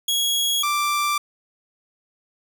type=tone pair in turn; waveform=sawtooth; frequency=3322 / 1176.5 Hz; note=G#7 / D6; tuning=0 / +3 cents; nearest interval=octave + tritone; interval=1797 cents; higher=first; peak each=-16 dBFS; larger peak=neither; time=0.08-0.63 / 0.63-1.18 s; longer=neither; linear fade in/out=5 ms; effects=none